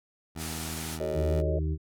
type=tone; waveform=15% pulse; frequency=80 Hz; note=D#2; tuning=49 cents sharp; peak=-29 dBFS; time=0.35-1.42 s; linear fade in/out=20 ms
type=low-pass noise; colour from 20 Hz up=white; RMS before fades=-39 dBFS; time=0.37-0.99 s; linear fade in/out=50 ms; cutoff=12000 Hz; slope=24 dB/octave
type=chord; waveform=sine; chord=D# half-diminished seventh; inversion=first; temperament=equal with one note detuned; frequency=371.5 / 440 / 554.4 / 622.3 Hz; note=F#4 / A4 / C#5 / D#5; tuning=+7 / 0 / 0 / 0 cents; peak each=-35 / -36 / -35 / -33 dBFS; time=1-1.59 s; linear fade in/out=5 ms
type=harmonic tone; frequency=77.78 Hz; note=D#2; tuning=in tune; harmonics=1 / 2 / 4 / 5; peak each=-27 / -33 / -39 / -41 dBFS; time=1.13-1.78 s; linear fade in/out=50 ms
effects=none